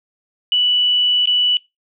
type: tone with dropouts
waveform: sine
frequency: 2960 Hz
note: F#7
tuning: in tune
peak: -12 dBFS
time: 0.52-1.57 s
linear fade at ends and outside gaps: 1 ms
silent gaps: 1.257-1.273 s
effects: noise-tail reverb RT60 0.2 s tail -21 dB re dry